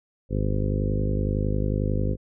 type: harmonic tone with a mistuned harmonic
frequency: 51 Hz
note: G#1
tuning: 31 cents flat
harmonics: 1 / 2 / 3 / 4 / 5 / 6 / 7 / 8 / 9 / 10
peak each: -26 / -27 / -30 / -32 / -33 / -37 / -37 / -36 / -40 / -35 dBFS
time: 0.29-2.17 s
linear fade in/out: 50 ms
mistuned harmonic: 1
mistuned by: -25 cents
effects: none